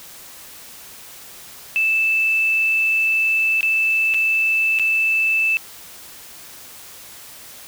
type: tone with dropouts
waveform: sine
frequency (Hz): 2637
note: E7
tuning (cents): 0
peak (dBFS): -15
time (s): 1.76-5.57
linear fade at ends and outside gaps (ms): 0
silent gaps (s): 3.608-3.63 / 4.139-4.144 / 4.788-4.796
effects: white hiss -40 dBFS RMS until 7.67 s